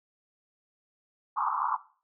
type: band-pass noise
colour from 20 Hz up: pink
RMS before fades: -29 dBFS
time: 1.36-1.77 s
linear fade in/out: 20 ms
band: 840 to 1300 Hz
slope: 96 dB/octave
effects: noise-tail reverb RT60 0.4 s tail -17 dB re dry